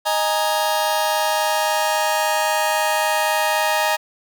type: chord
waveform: sawtooth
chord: D# suspended fourth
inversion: none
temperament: just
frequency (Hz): 622.3 / 829.7 / 933.4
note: D#5 / G#5 / A#5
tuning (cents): 0 / -2 / +2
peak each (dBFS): -18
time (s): 0.05-3.97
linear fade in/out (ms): 20
effects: none